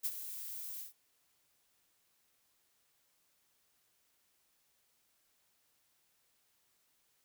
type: noise with ADSR envelope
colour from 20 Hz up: violet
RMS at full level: -33 dBFS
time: 0.03-0.93 s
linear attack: 25 ms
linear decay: 48 ms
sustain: -11 dB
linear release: 130 ms
effects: white hiss -75 dBFS RMS until 7.24 s